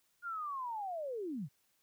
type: linear sweep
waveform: sine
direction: down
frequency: 1439 to 116.54 Hz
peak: -37 dBFS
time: 0.22-1.49 s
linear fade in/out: 50 ms
effects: white hiss -75 dBFS RMS until 1.82 s